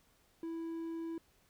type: tone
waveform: triangle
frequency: 329.6 Hz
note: E4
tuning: in tune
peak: -36 dBFS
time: 0.43-1.18 s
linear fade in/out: 2 ms
effects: pink hiss -70 dBFS RMS until 1.49 s